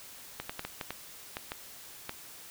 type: clicks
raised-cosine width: 0.3 ms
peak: -19 dBFS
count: 9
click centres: 0.4 / 0.495 / 0.594 / 0.65 / 0.812 / 0.906 / 1.369 / 1.519 / 2.094 s
effects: white hiss -49 dBFS RMS until 2.5 s